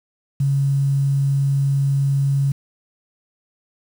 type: tone with quantisation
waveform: sine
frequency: 138.59 Hz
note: C#3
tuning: in tune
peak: -15 dBFS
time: 0.4-2.52 s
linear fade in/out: 5 ms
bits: 7
effects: none